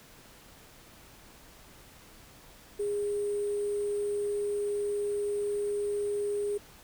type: tone with sample-and-hold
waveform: sine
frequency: 410.3 Hz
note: G#4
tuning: 21 cents flat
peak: -28 dBFS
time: 2.79-6.58 s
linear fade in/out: 10 ms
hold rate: 8820 Hz
effects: pink hiss -54 dBFS RMS until 6.83 s